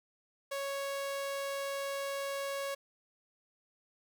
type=tone; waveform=sawtooth; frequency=554.4 Hz; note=C#5; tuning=in tune; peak=-31 dBFS; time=0.51-2.75 s; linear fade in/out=10 ms; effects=11-bit